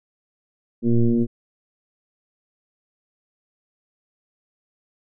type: tone with frequency modulation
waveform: sine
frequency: 116.54 Hz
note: A#2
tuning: in tune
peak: -14 dBFS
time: 0.82-1.27 s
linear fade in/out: 50 ms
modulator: 118 Hz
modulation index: 1.9
effects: none